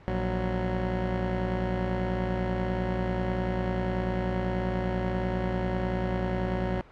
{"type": "tone pair together", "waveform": "15% pulse", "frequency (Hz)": [58.4, 185.4], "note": ["A#1", "F#3"], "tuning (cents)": [4, 4], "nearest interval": "octave + minor sixth", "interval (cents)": 2000, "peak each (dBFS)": -23, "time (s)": [0.08, 6.81], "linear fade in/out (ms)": 0, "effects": ["pink hiss -52 dBFS RMS until 6.91 s", "low-pass 2000 Hz 12 dB/octave"]}